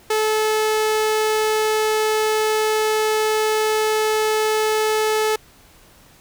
sawtooth tone, 432.9 Hz, A4, 28 cents flat, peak -13 dBFS, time 0.1-5.36 s, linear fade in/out 5 ms, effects pink hiss -50 dBFS RMS until 6.2 s

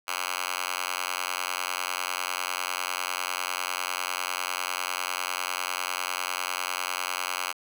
5% pulse tone with high-pass filter, 90 Hz, F#2, 47 cents flat, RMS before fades -31 dBFS, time 0.07-7.53 s, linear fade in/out 20 ms, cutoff 1500 Hz, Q 1.3, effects none

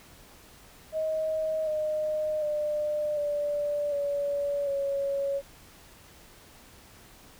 sine tone with pitch steps, 630 / 614.5 / 599.5 / 584.8 / 570.4 / 556.4 Hz, D#5 / D#5 / D5 / D5 / C#5 / C#5, +21 / -22 / +36 / -7 / +49 / +6 cents, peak -26 dBFS, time 0.92-5.42 s, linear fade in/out 50 ms, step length 750 ms, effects pink hiss -53 dBFS RMS until 7.39 s

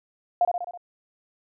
sine tone with echo, 706 Hz, F5, 19 cents sharp, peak -16 dBFS, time 0.41-0.45 s, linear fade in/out 2 ms, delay 65 ms, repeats 5, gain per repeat -4 dB, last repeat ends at 0.775 s, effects none

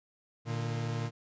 40% pulse tone pair together, 115.8 / 149.15 Hz, A#2 / D3, -11 / +27 cents, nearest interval major third, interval 438 cents, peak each -32 / -37 dBFS, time 0.45-1.11 s, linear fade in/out 50 ms, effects resampled to 16000 Hz

